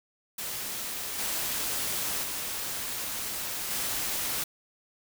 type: noise with level steps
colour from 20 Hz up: white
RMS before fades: -35 / -31 / -34 / -31 dBFS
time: 0.38-4.44 s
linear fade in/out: 5 ms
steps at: 1.18 / 2.23 / 3.7 s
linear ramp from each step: 10 ms
effects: none